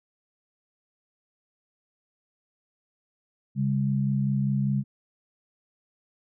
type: tone pair together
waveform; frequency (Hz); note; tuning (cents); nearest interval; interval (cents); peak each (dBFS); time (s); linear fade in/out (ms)
sine; 137.01 / 202.1; C#3 / G#3; -20 / -47; perfect fifth; 673; -24 / -26; 3.55-4.84; 50
effects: none